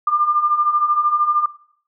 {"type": "beating tone pair", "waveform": "sine", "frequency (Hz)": [1189, 1202], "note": ["D6", "D6"], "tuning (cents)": [21, 40], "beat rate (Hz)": 13, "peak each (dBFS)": [-19, -16], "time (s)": [0.07, 1.46], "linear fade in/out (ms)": 5, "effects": ["noise-tail reverb RT60 0.6 s tail -19 dB re dry"]}